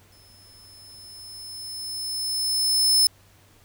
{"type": "tone with exponential growth", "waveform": "sawtooth", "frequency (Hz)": 5240, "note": "E8", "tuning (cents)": -11, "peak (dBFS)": -12, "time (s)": [0.12, 3.07], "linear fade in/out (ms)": 2, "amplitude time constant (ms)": 640, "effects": ["added 97 Hz sine -57 dBFS peak until 3.64 s", "pink hiss -57 dBFS RMS until 3.64 s"]}